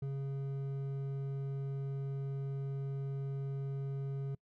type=tone with hard clipping; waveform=triangle; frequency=137.4 Hz; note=C#3; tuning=15 cents flat; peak=-37 dBFS; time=0.02-4.35 s; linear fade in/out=5 ms; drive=10 dB; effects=noise-tail reverb RT60 0.1 s tail -26 dB re dry